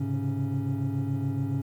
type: tone cluster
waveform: triangle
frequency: 105.6 / 132.4 / 139.5 / 277 Hz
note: G#2 / C3 / C#3 / C#4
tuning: +29 / +21 / +11 / -1 cents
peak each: -29 dBFS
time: 0-1.62 s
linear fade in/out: 10 ms
effects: tanh soft clip ceiling -18 dBFS + 10-bit